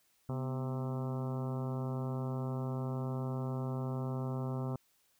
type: harmonic tone with a mistuned harmonic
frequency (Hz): 131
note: C3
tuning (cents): +2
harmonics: 1 / 2 / 3 / 4 / 5 / 6 / 7 / 8 / 9 / 10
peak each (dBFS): -35 / -41 / -45 / -47 / -49 / -51 / -52 / -53 / -54 / -55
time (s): 0.29-4.76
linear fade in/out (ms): 2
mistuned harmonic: 2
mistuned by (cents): -68
effects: white hiss -72 dBFS RMS until 5.19 s